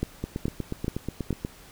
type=two click trains; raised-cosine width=3 ms; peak=-13 / -16 dBFS; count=4 / 11; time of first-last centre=0.03-1.307 / 0.24-1.449 s; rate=2.35 / 8.27 Hz; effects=pink hiss -50 dBFS RMS until 1.71 s